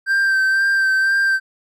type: tone with vibrato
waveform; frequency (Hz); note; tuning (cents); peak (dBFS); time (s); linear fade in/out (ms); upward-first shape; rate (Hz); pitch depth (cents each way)
triangle; 1568; G6; 0; -12; 0.06-1.4; 50; sine; 2; 23
effects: none